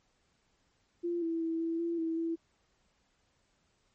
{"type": "tone with pitch steps", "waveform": "sine", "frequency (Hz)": [344.8, 329.9, 327.3, 330.1, 337.9, 326.1, 330.7], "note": ["F4", "E4", "E4", "E4", "E4", "E4", "E4"], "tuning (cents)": [-22, 1, -12, 2, 43, -19, 6], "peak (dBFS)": -30, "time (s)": [1.03, 2.36], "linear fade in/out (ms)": 20, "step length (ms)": 190, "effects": ["pink hiss -73 dBFS RMS until 3.94 s", "MP3 32 kbps"]}